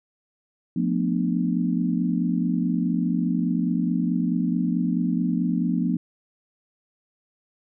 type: chord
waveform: sine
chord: B half-diminished seventh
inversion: second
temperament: just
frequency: 177.8 / 222.2 / 246.9 / 296.3 Hz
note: F3 / A3 / B3 / D4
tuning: +31 / +17 / 0 / +15 cents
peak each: -24 / -28 / -25 / -29 dBFS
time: 0.76-5.97 s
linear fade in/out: 5 ms
effects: none

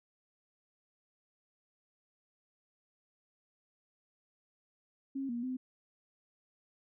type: tone with pitch steps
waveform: sine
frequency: 271.1 / 237.9 / 256.3 Hz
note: C#4 / A#3 / C4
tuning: -38 / +35 / -36 cents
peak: -34 dBFS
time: 5.15-5.57 s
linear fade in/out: 10 ms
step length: 140 ms
effects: none

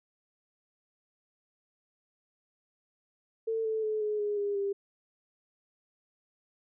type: tone with pitch steps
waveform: sine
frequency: 448.3 / 439.6 / 431 / 422.7 / 414.4 / 406.4 / 398.5 Hz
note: A4 / A4 / A4 / G#4 / G#4 / G#4 / G4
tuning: +32 / -2 / -36 / +31 / -4 / -38 / +28 cents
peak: -28 dBFS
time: 3.47-4.73 s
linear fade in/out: 10 ms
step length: 180 ms
effects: none

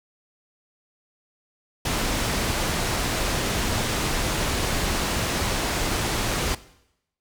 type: low-pass noise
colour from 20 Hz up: pink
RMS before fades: -25 dBFS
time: 1.85-6.55 s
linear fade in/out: 5 ms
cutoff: 9600 Hz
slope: 12 dB/octave
effects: noise-tail reverb RT60 0.8 s tail -18 dB re dry

